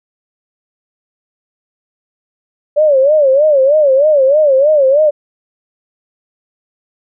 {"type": "tone with vibrato", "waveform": "sine", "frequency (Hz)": 571, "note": "D5", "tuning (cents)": -49, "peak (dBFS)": -6, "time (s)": [2.76, 5.11], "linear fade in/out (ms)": 20, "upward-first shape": "sine", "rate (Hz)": 3.2, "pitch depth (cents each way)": 150, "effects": []}